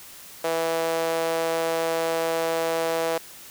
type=tone with high-pass filter; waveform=sawtooth; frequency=164.3 Hz; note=E3; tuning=5 cents flat; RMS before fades=-25 dBFS; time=0.44-3.18 s; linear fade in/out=5 ms; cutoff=550 Hz; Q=3.1; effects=white hiss -44 dBFS RMS until 3.5 s